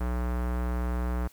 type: tone with low-pass filter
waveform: square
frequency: 60.9 Hz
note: B1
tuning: 24 cents flat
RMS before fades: -29 dBFS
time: 0-1.28 s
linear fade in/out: 10 ms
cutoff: 1400 Hz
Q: 1.4
effects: white hiss -58 dBFS RMS until 1.32 s